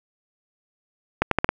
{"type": "accelerating click train", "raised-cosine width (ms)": 0.5, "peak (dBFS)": -3, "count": 5, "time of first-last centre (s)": [1.22, 1.49], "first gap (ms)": 93, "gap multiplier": 0.79, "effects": []}